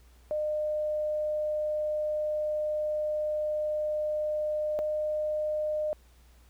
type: tone pair in turn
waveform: sine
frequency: 607 / 609.2 Hz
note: D#5 / D#5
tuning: -43 / -37 cents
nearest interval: unison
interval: 6 cents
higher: second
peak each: -27 dBFS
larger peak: neither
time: 0.31-4.79 / 4.79-5.93 s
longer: first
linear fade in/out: 0 ms
effects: added 60 Hz sine -55 dBFS peak until 6.49 s + pink hiss -64 dBFS RMS until 6.49 s